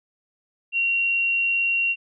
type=tone; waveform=sine; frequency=2749 Hz; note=F7; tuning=28 cents flat; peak=-19 dBFS; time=0.72-1.96 s; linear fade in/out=50 ms; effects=none